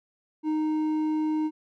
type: tone with hard clipping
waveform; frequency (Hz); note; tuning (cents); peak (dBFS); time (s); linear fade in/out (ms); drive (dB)
sine; 309.7; D#4; -8; -25; 0.43-1.51; 50; 5
effects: none